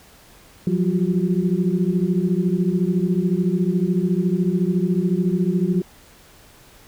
sine tone cluster, 172.6 / 186.5 / 352.1 / 383.8 Hz, F3 / F#3 / F4 / G4, -20 / +14 / +14 / -37 cents, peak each -21 / -20 / -26 / -29 dBFS, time 0.67-5.82 s, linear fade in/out 2 ms, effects pink hiss -49 dBFS RMS until 6.87 s

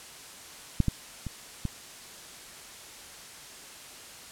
clicks, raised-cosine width 5 ms, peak -9 / -12 / -22 / -17 dBFS, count 4, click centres 0.803 / 0.883 / 1.267 / 1.653 s, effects white hiss -46 dBFS RMS until 4.31 s + low-pass 10000 Hz 12 dB/octave

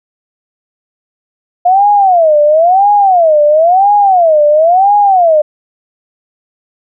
sine tone with vibrato, 698.5 Hz, F5, in tune, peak -4 dBFS, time 1.65-5.42 s, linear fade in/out 10 ms, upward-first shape sine, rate 0.98 Hz, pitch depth 290 cents each way, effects none

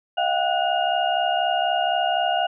sine tone cluster, 634 / 707 / 771 / 1474 / 2842 Hz, D#5 / F5 / G5 / F#6 / F7, +32 / +21 / -29 / -7 / +30 cents, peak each -28 / -22 / -25 / -30 / -28 dBFS, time 0.17-2.47 s, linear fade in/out 10 ms, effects none

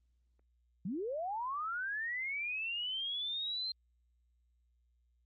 sine linear sweep, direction up, 160 to 4170 Hz, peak -35 dBFS, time 0.85-3.72 s, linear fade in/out 5 ms, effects added 60 Hz sine -70 dBFS peak until 5.25 s + Opus 24 kbps

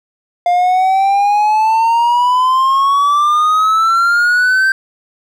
triangle exponential sweep, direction up, 700 to 1568 Hz, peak -7 dBFS, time 0.46-4.72 s, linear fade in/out 2 ms, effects none

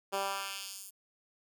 10% pulse tone with high-pass filter sweep, 196 Hz, G3, in tune, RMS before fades -38 dBFS, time 0.12-0.91 s, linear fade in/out 20 ms, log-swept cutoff 420 to 11000 Hz, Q 1, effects none

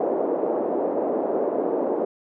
white band-pass noise, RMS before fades -24 dBFS, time 0-2.05 s, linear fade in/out 5 ms, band 300 to 600 Hz, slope 24 dB/octave, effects none

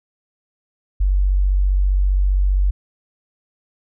sine tone, 47.56 Hz, F#1, 48 cents sharp, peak -13 dBFS, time 1-2.71 s, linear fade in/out 10 ms, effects none

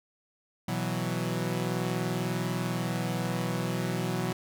sawtooth chord, B suspended fourth, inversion none, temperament equal, 123.47 / 164.81 / 185 Hz, B2 / E3 / F#3, 0 / 0 / 0 cents, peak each -29 dBFS, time 0.68-4.33 s, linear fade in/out 5 ms, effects none

